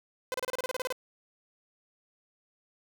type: tone bursts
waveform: sawtooth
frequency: 510 Hz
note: C5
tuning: 44 cents flat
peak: -26 dBFS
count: 12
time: 0.32-0.925 s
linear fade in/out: 0 ms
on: 22 ms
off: 31 ms
effects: none